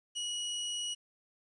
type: tone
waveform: sawtooth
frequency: 2914 Hz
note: F#7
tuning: 27 cents flat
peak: -31 dBFS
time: 0.15-0.95 s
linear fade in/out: 20 ms
effects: resampled to 22050 Hz + 11-bit